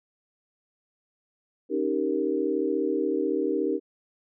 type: chord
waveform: sine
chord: Eb dominant seventh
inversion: third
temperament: equal with one note detuned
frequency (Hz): 274.8 / 311.1 / 392 / 466.2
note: Db4 / Eb4 / G4 / Bb4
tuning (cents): -15 / 0 / 0 / 0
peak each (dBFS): -31 / -28 / -28 / -29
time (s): 1.69-3.8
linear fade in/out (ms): 50
effects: none